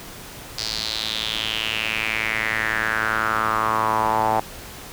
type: tone with band-pass filter sweep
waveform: sawtooth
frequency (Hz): 110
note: A2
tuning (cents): 0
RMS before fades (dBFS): -23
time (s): 0.58-4.4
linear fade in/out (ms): 5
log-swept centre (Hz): 4800 to 810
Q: 4.8
effects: pink hiss -38 dBFS RMS until 4.92 s